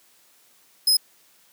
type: tone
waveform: sawtooth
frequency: 5090 Hz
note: D#8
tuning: 39 cents sharp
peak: -13 dBFS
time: 0.87-0.97 s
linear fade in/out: 5 ms
effects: white hiss -58 dBFS RMS until 1.52 s + high-pass 150 Hz 12 dB/octave